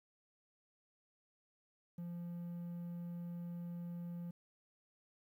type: tone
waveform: triangle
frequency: 172.9 Hz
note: F3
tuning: 17 cents flat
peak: -40 dBFS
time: 1.98-4.31 s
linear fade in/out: 5 ms
effects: 12-bit